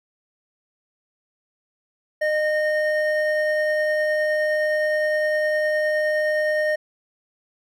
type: tone pair together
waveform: triangle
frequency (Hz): 611.1 / 1843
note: D#5 / A#6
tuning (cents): -31 / -20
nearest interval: octave + perfect fifth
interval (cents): 1911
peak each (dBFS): -18 / -23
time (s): 2.21-6.76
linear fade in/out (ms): 10
effects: none